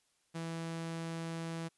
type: tone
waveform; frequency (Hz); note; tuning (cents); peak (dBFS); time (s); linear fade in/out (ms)
sawtooth; 165; E3; +2; -34; 0.34-1.69; 20
effects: white hiss -75 dBFS RMS until 1.77 s + resampled to 24000 Hz